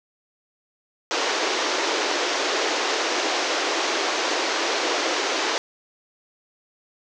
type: band-pass noise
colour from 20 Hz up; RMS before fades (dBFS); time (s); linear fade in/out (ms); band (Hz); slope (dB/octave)
pink; -24; 1.11-5.58; 0; 310 to 6500; 48
effects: none